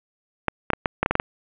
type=clicks; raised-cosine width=0.5 ms; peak=-4 dBFS; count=9; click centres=0.483 / 0.703 / 0.734 / 0.858 / 1.03 / 1.061 / 1.11 / 1.154 / 1.199 s; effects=resampled to 8000 Hz + 7-bit